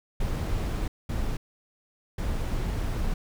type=noise bursts at uneven times; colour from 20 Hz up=brown; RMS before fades=-28 dBFS; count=3; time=0.2-0.88 / 1.09-1.37 / 2.18-3.14 s; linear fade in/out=5 ms; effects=none